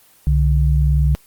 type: tone pair together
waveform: sine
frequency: 65 / 146.6 Hz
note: C2 / D3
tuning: -11 / -3 cents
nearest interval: octave + major second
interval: 1408 cents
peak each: -13 / -17 dBFS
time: 0.27-1.15 s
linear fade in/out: 0 ms
effects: white hiss -51 dBFS RMS until 1.26 s + Opus 24 kbps